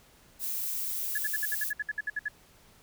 violet noise, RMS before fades -33 dBFS, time 0.39-1.73 s, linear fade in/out 50 ms
sine tone bursts, 1700 Hz, G#6, 40 cents sharp, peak -28 dBFS, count 13, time 1.15-2.284 s, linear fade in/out 5 ms, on 30 ms, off 62 ms
effects pink hiss -59 dBFS RMS until 2.82 s

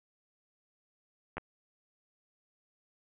clicks, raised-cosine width 0.5 ms, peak -22 dBFS, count 2, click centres 1.37 / 1.381 s, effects resampled to 8000 Hz + 8-bit

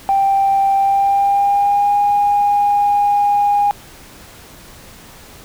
sine tone with pitch glide, 786 to 817 Hz, G5 to G#5, +4 to -29 cents, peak -10 dBFS, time 0.09-3.71 s, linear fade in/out 0 ms, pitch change +67 cents, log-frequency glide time 0.75-1.96 s, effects tanh soft clip ceiling -6 dBFS + pink hiss -40 dBFS RMS until 5.44 s

